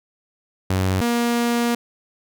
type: tone pair in turn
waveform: sawtooth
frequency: 94.1 / 237.1 Hz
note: F#2 / A#3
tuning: +30 / +30 cents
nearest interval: octave + major third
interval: 1600 cents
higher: second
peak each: -14 dBFS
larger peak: neither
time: 0.7-1.01 / 1.01-1.75 s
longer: second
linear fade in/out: 5 ms
effects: none